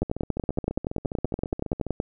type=two click trains; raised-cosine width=2 ms; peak=-11 / -18 dBFS; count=22 / 28; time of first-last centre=0.02-2.001 / 0.03-1.867 s; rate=10.6 / 14.7 Hz; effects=none